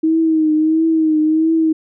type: tone with vibrato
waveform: sine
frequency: 316.3 Hz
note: D#4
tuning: 29 cents sharp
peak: -11 dBFS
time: 0.03-1.73 s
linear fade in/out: 10 ms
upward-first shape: triangle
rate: 1.5 Hz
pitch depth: 55 cents each way
effects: none